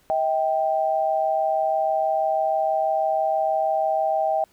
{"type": "tone pair together", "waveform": "sine", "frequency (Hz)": [637.8, 784], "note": ["D#5", "G5"], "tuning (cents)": [43, 0], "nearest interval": "major third", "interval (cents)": 357, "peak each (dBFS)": -22, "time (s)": [0.1, 4.44], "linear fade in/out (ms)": 0, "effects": ["pink hiss -60 dBFS RMS until 4.52 s"]}